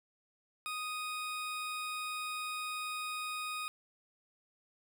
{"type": "tone", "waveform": "20% pulse", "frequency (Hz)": 1244.5, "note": "D#6", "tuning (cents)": 0, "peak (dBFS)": -32, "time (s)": [0.66, 3.68], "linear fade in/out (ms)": 0, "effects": []}